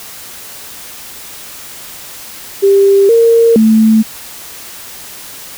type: tone with pitch steps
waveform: sine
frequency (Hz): 395 / 461 / 220.2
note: G4 / A#4 / A3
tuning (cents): +13 / -19 / +2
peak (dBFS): -4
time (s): 2.62-4.03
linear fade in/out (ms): 20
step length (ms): 470
effects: white hiss -30 dBFS RMS until 5.57 s